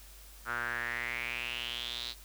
sawtooth tone with band-pass filter sweep, 120 Hz, B2, 49 cents flat, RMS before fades -37 dBFS, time 0.45-2.15 s, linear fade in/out 50 ms, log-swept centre 1400 to 4100 Hz, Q 6.2, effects added 50 Hz sine -52 dBFS peak until 2.24 s + white hiss -55 dBFS RMS until 2.24 s

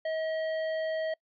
sine tone with tanh clipping, 637 Hz, D#5, 41 cents sharp, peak -31 dBFS, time 0.05-1.14 s, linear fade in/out 5 ms, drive 13 dB, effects noise-tail reverb RT60 0.1 s tail -26 dB re dry + resampled to 11025 Hz

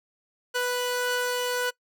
sawtooth tone pair together, 493.9 / 1480 Hz, B4 / F#6, 0 / 0 cents, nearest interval octave + perfect fifth, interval 1900 cents, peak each -23 / -26 dBFS, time 0.54-1.71 s, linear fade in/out 20 ms, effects noise-tail reverb RT60 0.1 s tail -22 dB re dry

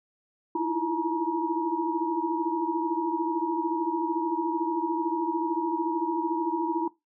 sine tone cluster, 313 / 330.7 / 344.2 / 870 / 950 Hz, D#4 / E4 / F4 / A5 / A#5, +10 / +6 / -25 / -20 / +33 cents, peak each -35 / -29 / -34 / -37 / -28 dBFS, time 0.55-6.88 s, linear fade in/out 5 ms, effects noise-tail reverb RT60 0.2 s tail -20 dB re dry

